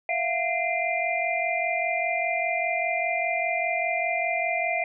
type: tone cluster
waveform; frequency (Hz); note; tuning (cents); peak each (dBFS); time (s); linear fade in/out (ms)
sine; 664 / 709 / 2071 / 2396; E5 / F5 / C7 / D7; +12 / +26 / -18 / +34; -29; 0.09-4.84; 2
effects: none